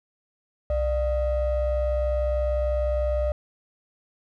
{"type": "ring-modulated tone", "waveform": "triangle", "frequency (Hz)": 330.2, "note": "E4", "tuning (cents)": 3, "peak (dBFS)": -16, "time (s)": [0.7, 3.32], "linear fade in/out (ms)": 2, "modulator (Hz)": 267, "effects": ["tanh soft clip ceiling -12 dBFS"]}